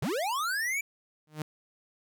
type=linear sweep; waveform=square; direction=up; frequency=103.3 to 2349 Hz; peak=-29 dBFS; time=0.02-0.81 s; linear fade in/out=5 ms
type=tone with exponential growth; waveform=sawtooth; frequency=153.2 Hz; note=D#3; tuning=27 cents flat; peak=-25 dBFS; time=1.27-1.42 s; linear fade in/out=2 ms; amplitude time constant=32 ms
effects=none